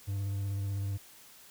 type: tone with vibrato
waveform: triangle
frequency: 99.1 Hz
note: G2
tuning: 19 cents sharp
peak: -29 dBFS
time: 0.07-0.98 s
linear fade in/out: 20 ms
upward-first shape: sine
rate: 16 Hz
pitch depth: 24 cents each way
effects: white hiss -55 dBFS RMS until 1.5 s